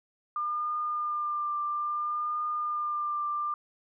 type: tone with vibrato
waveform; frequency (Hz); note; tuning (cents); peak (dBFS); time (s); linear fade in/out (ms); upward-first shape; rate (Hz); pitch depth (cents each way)
sine; 1200; D6; +37; -28; 0.36-3.54; 2; triangle; 0.6; 24
effects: none